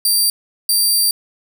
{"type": "tone bursts at uneven times", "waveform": "15% pulse", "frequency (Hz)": 4699, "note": "D8", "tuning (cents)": 0, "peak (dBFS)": -6, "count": 2, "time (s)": [[0.05, 0.3], [0.69, 1.11]], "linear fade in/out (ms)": 2, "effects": []}